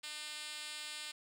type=tone with band-pass filter; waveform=5% pulse; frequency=301.3 Hz; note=D4; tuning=44 cents sharp; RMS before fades=-45 dBFS; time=0.03-1.12 s; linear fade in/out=10 ms; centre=5600 Hz; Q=1.3; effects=none